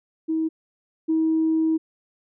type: tone pair in turn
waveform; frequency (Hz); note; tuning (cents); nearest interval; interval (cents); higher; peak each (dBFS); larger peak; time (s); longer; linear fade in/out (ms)
sine; 320 / 320; D#4 / D#4; +49 / +49; unison; 0; neither; -20 / -17; second; 0.28-0.49 / 1.08-1.78; second; 20
effects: tanh soft clip ceiling -13 dBFS